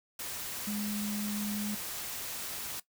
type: tone in noise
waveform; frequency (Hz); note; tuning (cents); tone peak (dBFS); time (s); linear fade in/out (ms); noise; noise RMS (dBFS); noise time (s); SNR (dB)
sine; 207.7; G#3; 0; -33; 0.67-1.75; 5; white; -39; 0.19-2.8; +3
effects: noise-tail reverb RT60 0.1 s tail -17 dB re dry